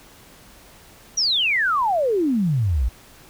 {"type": "exponential sweep", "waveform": "sine", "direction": "down", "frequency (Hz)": [5900, 54], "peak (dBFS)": -17, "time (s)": [1.17, 2.89], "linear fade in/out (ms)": 10, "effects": ["pink hiss -48 dBFS RMS until 3.29 s"]}